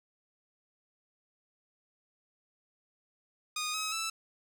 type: tone with pitch steps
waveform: 10% pulse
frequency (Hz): 1233 / 1275.7 / 1320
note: D#6 / D#6 / E6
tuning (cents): -16 / +43 / +2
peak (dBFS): -24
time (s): 3.56-4.1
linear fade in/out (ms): 5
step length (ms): 180
effects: none